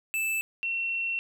square / sine tone pair in turn, 2637 / 2717 Hz, E7 / F7, 0 / -48 cents, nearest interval minor second, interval 52 cents, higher second, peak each -27 dBFS, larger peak neither, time 0.14-0.41 / 0.63-1.19 s, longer second, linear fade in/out 0 ms, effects none

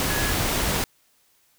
sine tone in noise, 1683 Hz, G#6, 23 cents sharp, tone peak -30 dBFS, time 0.1-0.32 s, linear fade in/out 0 ms, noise pink, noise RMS -24 dBFS, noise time 0-0.84 s, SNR -9 dB, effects white hiss -63 dBFS RMS until 1.58 s

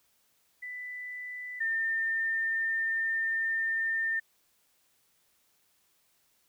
sine tone pair in turn, 1989 / 1805.6 Hz, B6 / A6, +12 / +44 cents, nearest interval major second, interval 168 cents, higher first, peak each -37 / -27 dBFS, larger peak second, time 0.62-1.6 / 1.6-4.2 s, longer second, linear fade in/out 10 ms, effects white hiss -70 dBFS RMS until 6.48 s

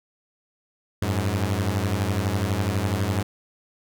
sawtooth beating tone pair, 92.5 / 104.5 Hz, F#2 / G#2, 0 / +11 cents, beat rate 12 Hz, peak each -21 dBFS, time 1.02-3.23 s, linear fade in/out 5 ms, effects none

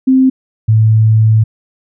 sine tone pair in turn, 261.6 / 109.99 Hz, C4 / A2, 0 / 0 cents, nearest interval octave + minor third, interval 1500 cents, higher first, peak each -5 dBFS, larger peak neither, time 0.07-0.3 / 0.68-1.44 s, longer second, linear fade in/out 10 ms, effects none

